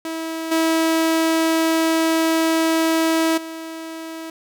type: tone with level steps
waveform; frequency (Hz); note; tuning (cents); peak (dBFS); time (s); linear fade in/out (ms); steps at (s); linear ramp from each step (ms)
sawtooth; 324.4; E4; -28; -21 / -12 / -26; 0.05-4.3; 2; 0.51 / 3.37; 10
effects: none